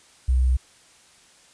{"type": "tone with sample-and-hold", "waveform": "sine", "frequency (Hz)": 63.6, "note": "C2", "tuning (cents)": -48, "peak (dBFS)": -16, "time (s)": [0.28, 0.57], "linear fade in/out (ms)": 10, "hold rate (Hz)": 8820, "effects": ["white hiss -54 dBFS RMS until 1.53 s", "resampled to 22050 Hz"]}